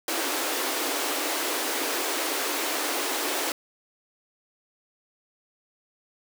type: high-pass noise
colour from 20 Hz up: pink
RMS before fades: -28 dBFS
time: 0.08-3.52 s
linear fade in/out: 2 ms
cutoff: 270 Hz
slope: 96 dB/octave
effects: none